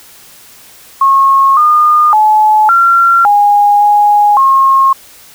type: tone with pitch steps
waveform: sine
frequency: 1088 / 1217 / 857 / 1371 / 821 / 828 / 1078 Hz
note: C#6 / D#6 / A5 / F6 / G#5 / G#5 / C#6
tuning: -33 / -39 / -46 / -32 / -20 / -5 / -49 cents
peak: -4 dBFS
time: 1.01-4.93 s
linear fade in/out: 5 ms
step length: 560 ms
effects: white hiss -38 dBFS RMS until 5.34 s